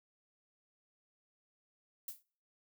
violet noise with exponential decay, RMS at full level -39 dBFS, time 2.08-2.23 s, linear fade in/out 2 ms, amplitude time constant 32 ms, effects noise-tail reverb RT60 0.5 s tail -26 dB re dry

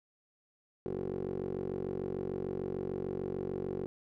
15% pulse tone with band-pass filter, 46.71 Hz, F#1, 17 cents sharp, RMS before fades -37 dBFS, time 0.86-3.86 s, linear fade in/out 0 ms, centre 350 Hz, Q 7.1, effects none

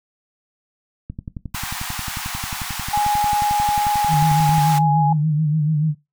click train, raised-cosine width 5 ms, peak -17 dBFS, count 40, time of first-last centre 1.1-4.582 s, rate 11.2 Hz
pink high-pass noise, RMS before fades -29 dBFS, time 1.54-4.79 s, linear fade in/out 10 ms, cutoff 730 Hz, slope 96 dB/octave
sine tone, 830.6 Hz, G#5, in tune, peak -16 dBFS, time 2.93-5.13 s, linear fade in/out 5 ms
sine tone with vibrato, 153 Hz, D#3, 29 cents flat, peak -15 dBFS, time 4.08-5.95 s, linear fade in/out 50 ms, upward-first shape sine, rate 6.9 Hz, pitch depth 64 cents each way
effects noise-tail reverb RT60 0.2 s tail -18 dB re dry

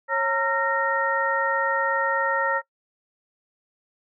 sine tone cluster, 547 / 919 / 1362 / 1856 Hz, C#5 / A#5 / F6 / A#6, -23 / -25 / -44 / -8 cents, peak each -26 dBFS, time 0.08-2.62 s, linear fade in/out 50 ms, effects noise-tail reverb RT60 0.1 s tail -22 dB re dry

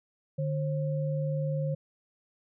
sine tone pair together, 150 / 534.5 Hz, D3 / C5, +37 / +37 cents, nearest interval octave + minor seventh, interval 2200 cents, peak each -28 / -34 dBFS, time 0.38-1.75 s, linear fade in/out 10 ms, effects none

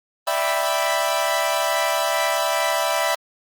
sawtooth chord, E minor seventh, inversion third, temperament equal, 587.3 / 659.3 / 784 / 987.8 Hz, D5 / E5 / G5 / B5, 0 / 0 / 0 / 0 cents, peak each -22 / -19 / -24 / -21 dBFS, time 0.27-3.15 s, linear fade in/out 5 ms, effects Opus 24 kbps

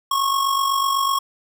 square tone with amplitude modulation, 1094 Hz, C#6, 23 cents flat, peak -16 dBFS, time 0.11-1.19 s, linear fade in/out 5 ms, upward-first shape sine, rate 48 Hz, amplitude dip 55%, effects none

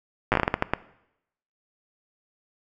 slowing click train, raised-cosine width 0.5 ms, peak -5 dBFS, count 11, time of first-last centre 0.32-0.736 s, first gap 8 ms, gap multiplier 1.34, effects noise-tail reverb RT60 0.8 s tail -18 dB re dry

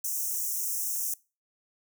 white high-pass noise, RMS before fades -31 dBFS, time 0.04-1.14 s, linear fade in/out 5 ms, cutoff 5600 Hz, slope 96 dB/octave, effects noise-tail reverb RT60 0.3 s tail -22 dB re dry

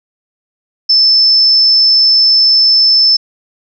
sine tone, 5274 Hz, E8, in tune, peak -5 dBFS, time 0.89-3.17 s, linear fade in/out 10 ms, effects none

